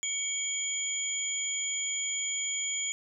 sine tone cluster, 2253 / 3231 / 6950 Hz, C#7 / G#7 / A8, +28 / -48 / -22 cents, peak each -37 / -37 / -31 dBFS, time 0.03-2.92 s, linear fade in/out 0 ms, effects none

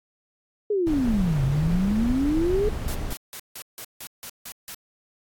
sine exponential two-way sweep, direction down then up, 431.9 to 131.4 to 431.9 Hz, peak -20 dBFS, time 0.7-2.69 s, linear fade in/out 5 ms, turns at 1.44 s
brown noise, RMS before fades -28 dBFS, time 0.87-3.13 s, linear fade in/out 0 ms
white noise bursts, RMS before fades -37 dBFS, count 9, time 2.88-4.745 s, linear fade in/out 0 ms, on 65 ms, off 160 ms
effects AAC 64 kbps

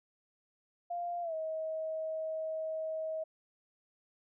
sine tone with pitch glide, 697 to 635.5 Hz, F5 to D#5, -4 to +36 cents, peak -34 dBFS, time 0.9-3.24 s, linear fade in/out 10 ms, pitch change -160 cents, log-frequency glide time 1.22-1.34 s, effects none

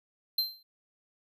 square tone with exponential decay, 4126 Hz, C8, 25 cents flat, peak -23 dBFS, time 0.38-0.63 s, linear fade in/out 5 ms, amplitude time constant 53 ms, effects none

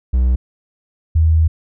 triangle / sine tone pair in turn, 62.6 / 80.17 Hz, B1 / E2, +24 / -48 cents, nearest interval major third, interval 428 cents, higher second, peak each -9 dBFS, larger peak neither, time 0.13-0.36 / 1.15-1.48 s, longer second, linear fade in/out 10 ms, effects none

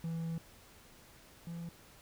triangle tone pair in turn, 164.81 / 168.95 Hz, E3 / E3, 0 / +43 cents, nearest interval unison, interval 43 cents, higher second, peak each -33 / -38 dBFS, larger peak first, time 0.04-0.38 / 1.47-1.69 s, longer first, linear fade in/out 2 ms, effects pink hiss -59 dBFS RMS until 2.01 s

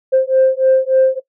sine beating tone pair, 523.3 / 526.7 Hz, C5 / C5, 0 / +11 cents, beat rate 3.4 Hz, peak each -12 dBFS, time 0.12-1.2 s, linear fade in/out 20 ms, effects noise-tail reverb RT60 0.1 s tail -18 dB re dry + tanh soft clip ceiling -4 dBFS

